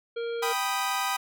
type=harmonic tone; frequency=466.2 Hz; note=A#4; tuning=in tune; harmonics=1 / 3 / 5 / 7 / 9; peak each=-29 / -41 / -47 / -46 / -52 dBFS; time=0.16-0.53 s; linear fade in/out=10 ms
type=chord; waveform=sawtooth; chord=G augmented; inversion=none; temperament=equal; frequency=784 / 987.8 / 1244.5 Hz; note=G5 / B5 / D#6; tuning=0 / 0 / 0 cents; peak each=-27 dBFS; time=0.42-1.17 s; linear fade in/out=10 ms
effects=none